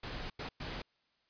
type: noise bursts at uneven times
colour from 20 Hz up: pink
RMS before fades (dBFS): -41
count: 3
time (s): 0.03-0.3 / 0.39-0.49 / 0.6-0.82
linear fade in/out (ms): 5
effects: white hiss -75 dBFS RMS until 1.29 s + resampled to 11025 Hz